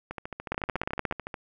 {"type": "two click trains", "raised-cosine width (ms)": 0.5, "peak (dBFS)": [-20, -12], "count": [18, 11], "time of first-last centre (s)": [[0.11, 1.342], [0.52, 1.112]], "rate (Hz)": [13.8, 16.9], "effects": []}